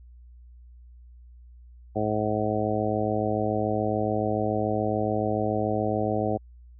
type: harmonic tone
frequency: 107 Hz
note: A2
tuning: 48 cents flat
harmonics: 1 / 2 / 3 / 4 / 5 / 6 / 7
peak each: -31 / -31 / -31 / -31 / -31 / -31 / -31 dBFS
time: 1.95-6.38 s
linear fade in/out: 20 ms
effects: added 60 Hz sine -46 dBFS peak until 6.79 s